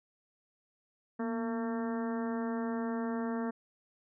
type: harmonic tone with a mistuned harmonic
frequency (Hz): 226.6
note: A#3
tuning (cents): -49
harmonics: 1 / 2 / 3 / 4 / 5 / 6 / 7 / 8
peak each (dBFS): -33 / -39 / -43 / -45 / -47 / -49 / -50 / -51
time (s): 1.19-3.51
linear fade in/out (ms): 10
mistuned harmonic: 1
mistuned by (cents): +65
effects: none